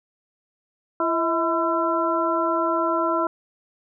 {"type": "harmonic tone with a mistuned harmonic", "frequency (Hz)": 336.3, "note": "E4", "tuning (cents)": 35, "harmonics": [1, 2, 3, 4], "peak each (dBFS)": [-25, -25, -25, -25], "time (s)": [1, 3.27], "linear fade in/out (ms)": 2, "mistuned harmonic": 2, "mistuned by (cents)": -71, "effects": []}